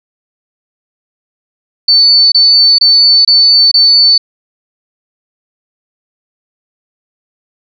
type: tone bursts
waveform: sine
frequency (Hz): 4502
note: C#8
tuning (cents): +26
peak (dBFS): -3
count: 5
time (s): 1.88-4.18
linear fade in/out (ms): 5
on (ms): 440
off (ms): 25
effects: none